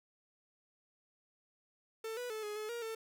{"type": "tone with pitch steps", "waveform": "45% pulse", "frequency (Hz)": [445.5, 491.5, 435, 418.9, 428.5, 472, 446.7], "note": ["A4", "B4", "A4", "G#4", "A4", "A#4", "A4"], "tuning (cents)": [22, -8, -20, 15, -46, 22, 26], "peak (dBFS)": -39, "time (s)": [2.04, 2.95], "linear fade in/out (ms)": 5, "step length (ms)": 130, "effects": []}